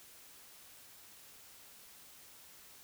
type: silence
effects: white hiss -57 dBFS RMS until 2.83 s